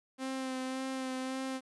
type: tone with vibrato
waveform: sawtooth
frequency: 261.6 Hz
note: C4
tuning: in tune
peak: -31 dBFS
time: 0.18-1.61 s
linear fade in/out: 50 ms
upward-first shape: sine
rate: 1.8 Hz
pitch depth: 19 cents each way
effects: resampled to 24000 Hz + 11-bit